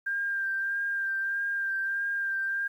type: tone with vibrato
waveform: sine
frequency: 1592 Hz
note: G6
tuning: 26 cents sharp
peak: -27 dBFS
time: 0.06-2.68 s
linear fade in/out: 10 ms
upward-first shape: sine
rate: 1.6 Hz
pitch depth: 20 cents each way
effects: 10-bit